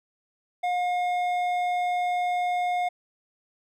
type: tone with hard clipping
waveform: sine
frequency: 716 Hz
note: F5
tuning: 43 cents sharp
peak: -25 dBFS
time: 0.63-2.89 s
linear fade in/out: 10 ms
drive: 8 dB
effects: none